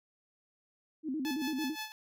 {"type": "tone with vibrato", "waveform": "sine", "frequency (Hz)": 285.5, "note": "D4", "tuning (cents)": -49, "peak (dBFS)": -32, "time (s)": [1.03, 1.76], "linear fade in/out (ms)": 50, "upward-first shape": "square", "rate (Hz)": 9, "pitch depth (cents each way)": 160}
{"type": "tone with tremolo", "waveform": "10% pulse", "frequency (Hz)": 865, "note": "A5", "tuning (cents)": -30, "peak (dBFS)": -28, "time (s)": [1.25, 1.92], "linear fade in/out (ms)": 0, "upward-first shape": "sine", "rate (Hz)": 5.8, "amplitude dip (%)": 75}
{"effects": []}